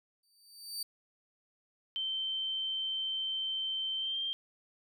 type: tone with exponential growth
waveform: sawtooth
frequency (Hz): 4617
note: D8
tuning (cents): -30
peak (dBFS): -31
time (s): 0.23-0.83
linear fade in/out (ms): 5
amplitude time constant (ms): 130
type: tone with pitch glide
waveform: sine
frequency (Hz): 3107 to 3172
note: G7 to G7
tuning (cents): -16 to +20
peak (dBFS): -32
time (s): 1.96-4.33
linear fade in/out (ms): 0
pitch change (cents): +36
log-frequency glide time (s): 3.97-4.18
effects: none